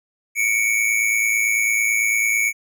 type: tone pair together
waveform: square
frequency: 2209 / 2318 Hz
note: C#7 / D7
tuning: -7 / -23 cents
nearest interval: minor second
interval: 84 cents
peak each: -20 / -21 dBFS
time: 0.35-2.53 s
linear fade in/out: 50 ms
effects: none